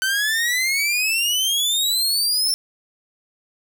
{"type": "exponential sweep", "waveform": "sawtooth", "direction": "up", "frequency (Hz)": [1520, 5410], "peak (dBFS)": -15, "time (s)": [0.02, 2.54], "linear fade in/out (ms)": 0, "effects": []}